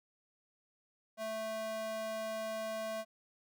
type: tone with high-pass filter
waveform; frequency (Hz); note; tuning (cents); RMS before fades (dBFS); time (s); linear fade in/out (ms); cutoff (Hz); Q
square; 220; A3; 0; -39; 1.17-3.05; 50; 510; 6.9
effects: none